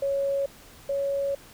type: tone pair in turn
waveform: sine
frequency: 554.4 / 556.8 Hz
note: C#5 / C#5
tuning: 0 / +8 cents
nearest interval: unison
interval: 8 cents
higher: second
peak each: -23 / -24 dBFS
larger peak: first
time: 0.02-0.46 / 0.89-1.35 s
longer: second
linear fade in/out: 5 ms
effects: pink hiss -50 dBFS RMS until 1.53 s